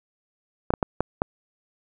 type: clicks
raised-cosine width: 1 ms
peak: -7 dBFS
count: 5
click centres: 0.705 / 0.738 / 0.828 / 1.006 / 1.219 s
effects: none